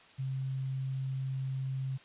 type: tone with quantisation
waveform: sine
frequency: 132.9 Hz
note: C3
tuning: 27 cents sharp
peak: -32 dBFS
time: 0.18-1.98 s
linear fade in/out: 20 ms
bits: 10
effects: white hiss -57 dBFS RMS until 2.04 s + resampled to 8000 Hz